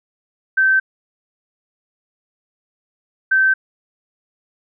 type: tone pair in turn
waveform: sine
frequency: 1548 / 1548 Hz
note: G6 / G6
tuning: -22 / -22 cents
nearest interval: unison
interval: 0 cents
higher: neither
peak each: -11 dBFS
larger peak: neither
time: 0.57-0.8 / 3.31-3.54 s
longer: neither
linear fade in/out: 10 ms
effects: none